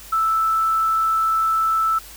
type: tone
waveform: sine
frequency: 1318.5 Hz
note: E6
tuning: in tune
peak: -16 dBFS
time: 0.12-1.99 s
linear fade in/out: 10 ms
effects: added 50 Hz sine -45 dBFS peak until 2.16 s + white hiss -41 dBFS RMS until 2.16 s